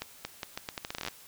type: accelerating click train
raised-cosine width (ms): 0.2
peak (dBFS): -17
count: 16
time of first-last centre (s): 0.02-1.083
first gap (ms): 230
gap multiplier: 0.79
effects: white hiss -53 dBFS RMS until 1.27 s